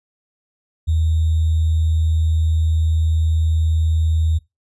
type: tone with sample-and-hold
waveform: sine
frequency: 80.1 Hz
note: E2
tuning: 49 cents flat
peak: -14 dBFS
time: 0.87-4.39 s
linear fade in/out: 20 ms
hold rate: 3675 Hz
effects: noise-tail reverb RT60 0.2 s tail -21 dB re dry + resampled to 24000 Hz